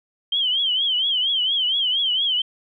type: tone with vibrato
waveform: sine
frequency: 3136 Hz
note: G7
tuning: in tune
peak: -18 dBFS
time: 0.32-2.42 s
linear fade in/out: 5 ms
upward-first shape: triangle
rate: 4.3 Hz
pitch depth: 140 cents each way
effects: none